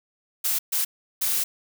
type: noise bursts at uneven times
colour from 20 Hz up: blue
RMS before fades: -24 dBFS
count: 3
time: 0.44-0.59 / 0.72-0.85 / 1.21-1.44 s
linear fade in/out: 10 ms
effects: none